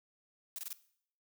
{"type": "noise bursts", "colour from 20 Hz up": "blue", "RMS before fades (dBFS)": -41, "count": 4, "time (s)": [0.56, 0.729], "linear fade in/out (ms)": 0, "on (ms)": 25, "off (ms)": 23, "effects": ["noise-tail reverb RT60 0.6 s tail -17 dB re dry"]}